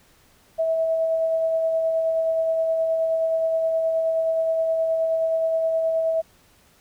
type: tone with tremolo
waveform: sine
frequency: 650 Hz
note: E5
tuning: 24 cents flat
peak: -18 dBFS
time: 0.58-6.22 s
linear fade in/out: 20 ms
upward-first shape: sine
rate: 9.5 Hz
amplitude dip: 25%
effects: pink hiss -57 dBFS RMS until 6.8 s